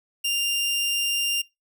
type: tone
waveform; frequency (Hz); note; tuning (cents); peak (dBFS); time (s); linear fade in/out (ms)
sawtooth; 2794; F7; 0; -19; 0.24-1.42; 10
effects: noise-tail reverb RT60 0.2 s tail -22 dB re dry